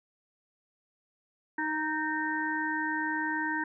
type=harmonic tone with a mistuned harmonic; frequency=311.1 Hz; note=D#4; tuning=in tune; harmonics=1 / 3 / 5 / 6; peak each=-34 / -34 / -34 / -34 dBFS; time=1.58-3.64 s; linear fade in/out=5 ms; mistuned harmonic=6; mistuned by=-30 cents; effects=none

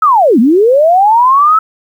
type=linear two-way sweep; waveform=sine; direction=down then up; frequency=1318.5 to 209.5 to 1318.5 Hz; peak=-4 dBFS; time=0.02-1.59 s; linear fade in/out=5 ms; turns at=0.39 s; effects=7-bit

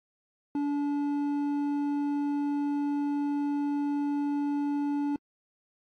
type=tone with hard clipping; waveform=sine; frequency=288 Hz; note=D4; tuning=34 cents flat; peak=-28 dBFS; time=0.55-5.16 s; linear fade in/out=2 ms; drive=6 dB; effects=AAC 48 kbps

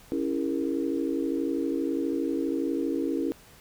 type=chord; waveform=sine; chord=A# half-diminished seventh; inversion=first; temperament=equal with one note detuned; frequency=277.2 / 329.6 / 404.6 / 466.2 Hz; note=C#4 / E4 / G#4 / A#4; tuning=0 / 0 / -45 / 0 cents; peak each=-29 / -29 / -35 / -34 dBFS; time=0.12-3.32 s; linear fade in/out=0 ms; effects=pink hiss -53 dBFS RMS until 3.6 s

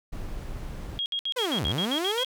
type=noise; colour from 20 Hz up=brown; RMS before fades=-35 dBFS; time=0.12-0.99 s; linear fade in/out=10 ms
type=tone bursts; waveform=sine; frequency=3271 Hz; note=G#7; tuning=27 cents flat; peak=-26 dBFS; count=10; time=0.99-2.247 s; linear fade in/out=0 ms; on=69 ms; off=63 ms
type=linear two-way sweep; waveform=sawtooth; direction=down then up; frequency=525 to 60.9 to 525 Hz; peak=-23 dBFS; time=1.36-2.24 s; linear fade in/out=10 ms; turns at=1.66 s
effects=none

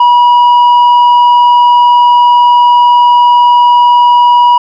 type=tone with tanh clipping; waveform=sine; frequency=969 Hz; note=B5; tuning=33 cents flat; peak=-3 dBFS; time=0-4.58 s; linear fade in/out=5 ms; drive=4 dB; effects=none

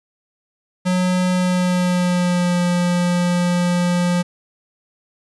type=tone with pitch glide; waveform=square; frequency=182.3 to 176.5 Hz; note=F#3 to F3; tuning=-25 to +19 cents; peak=-16 dBFS; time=0.85-4.23 s; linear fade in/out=20 ms; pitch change=-56 cents; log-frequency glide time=1.32-2.6 s; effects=resampled to 24000 Hz + 9-bit

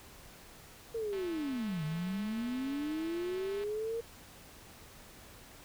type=linear two-way sweep; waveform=sine; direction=down then up; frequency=466.2 to 149.7 to 466.2 Hz; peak=-33 dBFS; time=0.94-4.01 s; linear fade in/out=10 ms; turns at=1.84 s
type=click train; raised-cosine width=0.3 ms; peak=-33 dBFS; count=545; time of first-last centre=1.13-3.637 s; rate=217 Hz
effects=pink hiss -54 dBFS RMS until 5.64 s

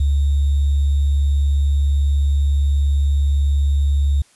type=tone with sample-and-hold; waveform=sine; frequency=70.7 Hz; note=C#2; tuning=35 cents sharp; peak=-13 dBFS; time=0-4.22 s; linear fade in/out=5 ms; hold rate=3675 Hz; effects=white hiss -54 dBFS RMS until 4.35 s + resampled to 24000 Hz

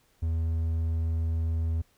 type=tone; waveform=triangle; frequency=81.5 Hz; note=E2; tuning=19 cents flat; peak=-23 dBFS; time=0.22-1.82 s; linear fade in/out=10 ms; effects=pink hiss -66 dBFS RMS until 1.97 s

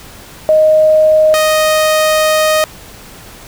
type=tone pair in turn; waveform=sine / sawtooth; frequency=622.3 / 622.3 Hz; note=D#5 / D#5; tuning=0 / 0 cents; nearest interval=unison; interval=0 cents; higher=neither; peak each=-5 dBFS; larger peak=neither; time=0.49-1.34 / 1.34-2.64 s; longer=second; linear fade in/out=0 ms; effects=pink hiss -35 dBFS RMS until 3.47 s

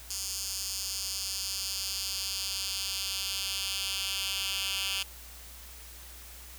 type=tone with high-pass filter sweep; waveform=10% pulse; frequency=194.6 Hz; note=G3; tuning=12 cents flat; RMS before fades=-34 dBFS; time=0.1-5.03 s; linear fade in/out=5 ms; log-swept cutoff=5800 to 3000 Hz; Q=1.9; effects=added 60 Hz sine -49 dBFS peak until 6.58 s + white hiss -49 dBFS RMS until 6.58 s

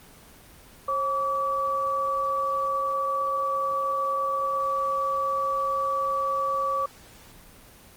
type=tone pair together; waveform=sine; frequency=539.1 / 1148 Hz; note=C#5 / D6; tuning=-48 / -40 cents; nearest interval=octave + minor second; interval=1308 cents; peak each=-30 / -24 dBFS; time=0.88-6.86 s; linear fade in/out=5 ms; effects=pink hiss -50 dBFS RMS until 7.96 s + Opus 24 kbps

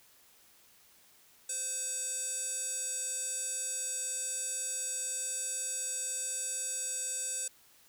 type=tone with band-pass filter; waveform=square; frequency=517 Hz; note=C5; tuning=21 cents flat; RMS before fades=-36 dBFS; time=1.49-7.48 s; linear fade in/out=5 ms; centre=8000 Hz; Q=8.6; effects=white hiss -62 dBFS RMS until 7.88 s

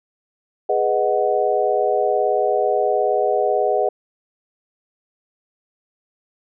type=chord; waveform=sine; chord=G# minor seventh; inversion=none; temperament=equal; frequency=415.3 / 493.9 / 622.3 / 740 Hz; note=G#4 / B4 / D#5 / F#5; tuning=0 / 0 / 0 / 0 cents; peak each=-21 / -22 / -21 / -21 dBFS; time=0.69-3.89 s; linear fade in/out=5 ms; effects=none

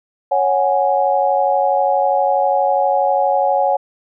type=chord; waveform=sine; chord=C# suspended fourth; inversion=none; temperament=just; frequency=554.4 / 739.2 / 831.5 Hz; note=C#5 / F#5 / G#5; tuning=0 / -2 / +2 cents; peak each=-17 dBFS; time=0.31-3.77 s; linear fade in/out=10 ms; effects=none

